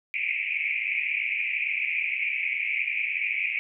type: band-pass noise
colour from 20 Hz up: pink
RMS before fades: -28 dBFS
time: 0.14-3.59 s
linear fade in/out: 0 ms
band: 2200 to 2500 Hz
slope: 96 dB/octave
effects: none